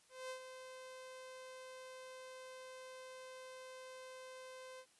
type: tone with ADSR envelope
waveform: sawtooth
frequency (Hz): 516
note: C5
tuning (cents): -24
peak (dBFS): -39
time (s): 0.09-4.86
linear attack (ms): 210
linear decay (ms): 90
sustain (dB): -8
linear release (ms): 69
effects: white hiss -70 dBFS RMS until 4.99 s + resampled to 24000 Hz